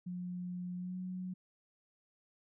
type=tone with pitch glide; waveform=sine; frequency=179.1 to 183.6 Hz; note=F3 to F#3; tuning=+44 to -13 cents; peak=-38 dBFS; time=0.06-1.34 s; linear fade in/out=10 ms; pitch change=+43 cents; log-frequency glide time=0.77-0.97 s; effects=none